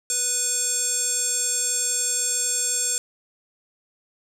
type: tone with band-pass filter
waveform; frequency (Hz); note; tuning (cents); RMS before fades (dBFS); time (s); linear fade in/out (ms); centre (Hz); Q
square; 493.9; B4; 0; -24; 0.1-2.98; 0; 7700; 7.9
effects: none